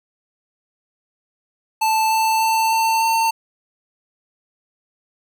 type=tone with pitch steps; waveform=square; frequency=880 / 885.6 / 891.3 / 896.9 / 902.7 Hz; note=A5 / A5 / A5 / A5 / A5; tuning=0 / +11 / +22 / +33 / +44 cents; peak=-16 dBFS; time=1.81-3.31 s; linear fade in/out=10 ms; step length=300 ms; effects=none